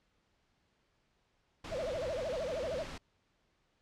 pink noise, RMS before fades -44 dBFS, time 1.64-2.98 s, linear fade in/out 5 ms
sine tone with vibrato, 570 Hz, C#5, 48 cents sharp, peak -34 dBFS, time 1.71-2.84 s, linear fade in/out 20 ms, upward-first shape sine, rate 13 Hz, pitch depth 260 cents each way
effects pink hiss -75 dBFS RMS until 3.81 s + low-pass 5000 Hz 12 dB/octave

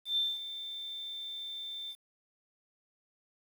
sine tone with ADSR envelope, 3563 Hz, A7, 21 cents sharp, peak -26 dBFS, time 0.05-1.96 s, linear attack 120 ms, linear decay 210 ms, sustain -12 dB, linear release 62 ms, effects 9-bit

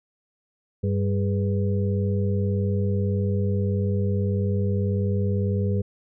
harmonic tone with a mistuned harmonic, 98.3 Hz, G2, 5 cents sharp, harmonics 1 / 2 / 4 / 5, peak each -22 / -27 / -31 / -33 dBFS, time 0.83-5.82 s, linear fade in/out 10 ms, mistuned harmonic 4, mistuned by +78 cents, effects none

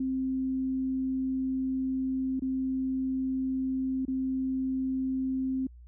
sine tone with dropouts, 262.3 Hz, C4, 4 cents sharp, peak -27 dBFS, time 0-5.67 s, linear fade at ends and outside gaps 5 ms, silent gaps 2.396-2.42 / 4.053-4.08 s, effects added 60 Hz sine -47 dBFS peak until 5.87 s

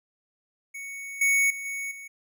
square tone with level steps, 2223 Hz, C#7, 4 cents sharp, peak -36 / -20 / -34 / -31 / -40 dBFS, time 0.74-2.08 s, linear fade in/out 10 ms, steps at 1.21 / 1.5 / 1.65 / 1.91 s, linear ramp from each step 5 ms, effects none

